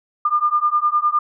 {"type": "beating tone pair", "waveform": "sine", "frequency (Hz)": [1200, 1209.8], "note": ["D6", "D#6"], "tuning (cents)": [37, -49], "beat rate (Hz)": 9.8, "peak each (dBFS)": -18, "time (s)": [0.25, 1.19], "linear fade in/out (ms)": 5, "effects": []}